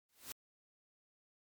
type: noise with exponential growth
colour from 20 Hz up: white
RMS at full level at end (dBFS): -42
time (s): 0.09-0.32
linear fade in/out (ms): 1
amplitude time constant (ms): 49
effects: MP3 96 kbps